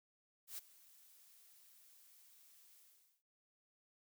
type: noise with ADSR envelope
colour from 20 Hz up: blue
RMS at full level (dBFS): -45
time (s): 0.47-3.23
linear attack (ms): 110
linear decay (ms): 17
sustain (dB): -20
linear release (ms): 450
effects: none